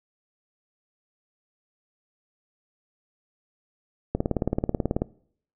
click train, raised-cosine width 2 ms, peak -10 dBFS, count 17, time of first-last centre 4.15-5.02 s, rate 18.4 Hz, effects noise-tail reverb RT60 0.6 s tail -22 dB re dry

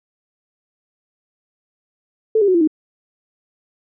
sine tone with pitch steps, 440 / 403.5 / 370 / 339.3 / 311.1 Hz, A4 / G#4 / F#4 / F4 / D#4, 0 / -50 / 0 / -50 / 0 cents, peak -11 dBFS, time 2.35-2.675 s, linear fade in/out 5 ms, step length 65 ms, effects none

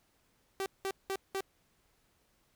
sawtooth tone bursts, 387.4 Hz, G4, 20 cents flat, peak -29 dBFS, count 4, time 0.6-1.406 s, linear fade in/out 0 ms, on 59 ms, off 190 ms, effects pink hiss -72 dBFS RMS until 2.55 s

